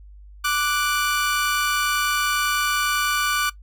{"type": "tone pair together", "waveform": "sawtooth", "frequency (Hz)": [1174, 1480], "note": ["D6", "F#6"], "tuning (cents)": [-1, 0], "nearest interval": "major third", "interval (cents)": 401, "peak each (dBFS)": -19, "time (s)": [0.44, 3.5], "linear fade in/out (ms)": 10, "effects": ["noise-tail reverb RT60 0.1 s tail -18 dB re dry", "added 50 Hz sine -41 dBFS peak until 3.62 s"]}